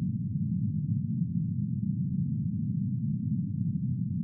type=band-pass noise; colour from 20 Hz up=white; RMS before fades=-30 dBFS; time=0-4.23 s; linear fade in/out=0 ms; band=100 to 210 Hz; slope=48 dB/octave; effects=none